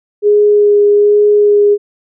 sine tone with vibrato, 413.4 Hz, G#4, 8 cents flat, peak -5 dBFS, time 0.22-1.78 s, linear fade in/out 50 ms, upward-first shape sine, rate 1.2 Hz, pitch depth 11 cents each way, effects none

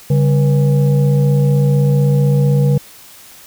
sine tone with frequency modulation, 142.1 Hz, C#3, 43 cents sharp, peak -9 dBFS, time 0.1-2.78 s, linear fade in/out 5 ms, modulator 340 Hz, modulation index 0.59, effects white hiss -40 dBFS RMS until 3.46 s

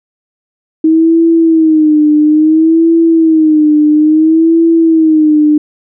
sine tone with vibrato, 315.7 Hz, D#4, 25 cents sharp, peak -4 dBFS, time 0.84-5.58 s, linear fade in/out 5 ms, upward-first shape sine, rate 0.59 Hz, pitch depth 84 cents each way, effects none

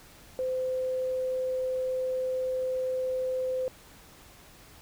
sine tone, 514 Hz, C5, 31 cents flat, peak -27 dBFS, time 0.39-3.68 s, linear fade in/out 0 ms, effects pink hiss -53 dBFS RMS until 4.81 s

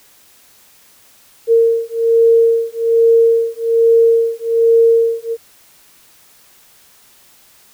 sine beating tone pair, 458.5 / 459.7 Hz, A#4 / A#4, -29 / -24 cents, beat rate 1.2 Hz, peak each -12 dBFS, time 1.47-5.37 s, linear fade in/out 50 ms, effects white hiss -48 dBFS RMS until 7.73 s

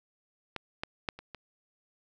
clicks, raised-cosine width 0.3 ms, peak -19 / -17 / -14 / -29 / -26 dBFS, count 5, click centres 0.563 / 0.835 / 1.088 / 1.19 / 1.347 s, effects none

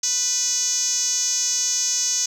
5% pulse tone with band-pass filter, 494.9 Hz, B4, 4 cents sharp, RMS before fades -22 dBFS, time 0.03-2.26 s, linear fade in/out 5 ms, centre 6300 Hz, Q 7.7, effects none

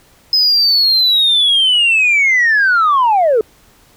sine linear sweep, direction down, 5100 to 414.9 Hz, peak -7 dBFS, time 0.33-3.41 s, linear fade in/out 2 ms, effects tanh soft clip ceiling -6 dBFS + pink hiss -49 dBFS RMS until 3.96 s

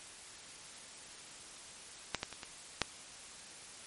clicks, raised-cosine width 0.2 ms, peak -13 / -17 / -26 / -25 / -10 dBFS, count 5, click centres 2.147 / 2.231 / 2.327 / 2.432 / 2.817 s, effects white hiss -51 dBFS RMS until 3.86 s + MP3 48 kbps

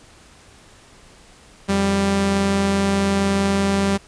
sawtooth tone pair together, 88.05 / 197.2 Hz, F2 / G3, +15 / +11 cents, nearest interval octave + major second, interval 1396 cents, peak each -23 / -13 dBFS, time 1.68-3.98 s, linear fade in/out 20 ms, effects pink hiss -48 dBFS RMS until 4.07 s + resampled to 22050 Hz

